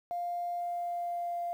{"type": "tone with pitch glide", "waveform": "sine", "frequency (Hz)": [700, 694.4], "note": ["F5", "F5"], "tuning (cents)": [4, -10], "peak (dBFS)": -31, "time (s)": [0.11, 1.53], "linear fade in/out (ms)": 0, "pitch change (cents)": -14, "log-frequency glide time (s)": [0.59, 1.42], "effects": ["tanh soft clip ceiling -27 dBFS", "10-bit"]}